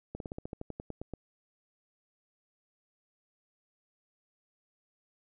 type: slowing click train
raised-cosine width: 2 ms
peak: -25 dBFS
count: 13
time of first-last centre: 0.15-1.137 s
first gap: 52 ms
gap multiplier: 1.08
effects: none